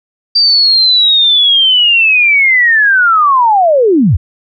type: linear sweep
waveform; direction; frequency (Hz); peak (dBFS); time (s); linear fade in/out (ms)
sine; down; 4699 to 63; -5; 0.35-4.17; 10
effects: none